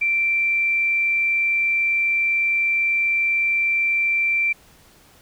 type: tone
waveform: sine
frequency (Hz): 2349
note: D7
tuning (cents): 0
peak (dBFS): -17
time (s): 0.01-4.53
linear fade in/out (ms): 10
effects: pink hiss -52 dBFS RMS until 5.21 s